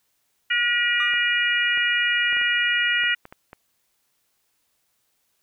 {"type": "harmonic tone", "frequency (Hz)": 479.9, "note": "B4", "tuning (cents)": -50, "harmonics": [3, 4, 5, 6], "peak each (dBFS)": [-25, -22, -26, -25], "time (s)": [0.5, 3.15], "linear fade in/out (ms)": 10}
{"type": "tone with exponential decay", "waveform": "triangle", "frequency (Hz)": 1203, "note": "D6", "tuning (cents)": 41, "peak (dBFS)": -25, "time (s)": [1, 1.32], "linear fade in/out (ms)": 2, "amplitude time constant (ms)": 68}
{"type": "clicks", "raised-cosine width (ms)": 0.5, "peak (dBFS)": -25, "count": 9, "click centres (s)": [1.138, 1.775, 2.328, 2.368, 2.414, 3.037, 3.254, 3.325, 3.531]}
{"effects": ["white hiss -70 dBFS RMS until 5.42 s"]}